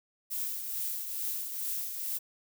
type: noise with tremolo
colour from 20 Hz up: violet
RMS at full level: -33 dBFS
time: 0.3-2.19 s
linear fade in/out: 20 ms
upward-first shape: triangle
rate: 2.3 Hz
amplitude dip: 50%
effects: none